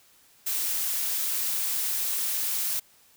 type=noise; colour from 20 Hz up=blue; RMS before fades=-28 dBFS; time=0.46-2.8 s; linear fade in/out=10 ms; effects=white hiss -59 dBFS RMS until 3.16 s